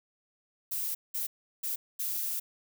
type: noise bursts at uneven times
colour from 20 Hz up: violet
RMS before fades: -33 dBFS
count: 4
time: 0.71-0.95 / 1.14-1.27 / 1.63-1.76 / 1.99-2.4 s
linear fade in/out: 10 ms
effects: none